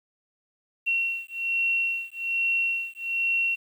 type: beating tone pair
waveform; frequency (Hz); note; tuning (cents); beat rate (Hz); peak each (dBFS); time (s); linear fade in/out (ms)
sine; 2728 / 2729.2; F7 / F7; -41 / -41; 1.2; -27; 0.86-3.56; 20
effects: 9-bit